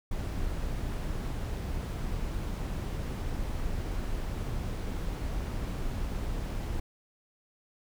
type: noise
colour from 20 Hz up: brown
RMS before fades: -33 dBFS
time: 0.11-6.8 s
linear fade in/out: 5 ms
effects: none